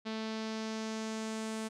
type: tone with low-pass filter sweep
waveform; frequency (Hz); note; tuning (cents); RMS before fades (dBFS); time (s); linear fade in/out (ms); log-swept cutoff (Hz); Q
sawtooth; 220.2; A3; +2; -38; 0.05-1.69; 20; 4200 to 8900; 1.9
effects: none